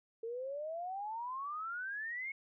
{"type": "exponential sweep", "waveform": "sine", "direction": "up", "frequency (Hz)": [446.8, 2200], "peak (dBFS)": -38, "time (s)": [0.23, 2.32], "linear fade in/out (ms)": 5, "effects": []}